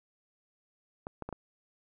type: clicks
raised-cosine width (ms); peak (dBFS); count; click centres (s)
1; -24; 4; 1.069 / 1.223 / 1.29 / 1.327
effects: none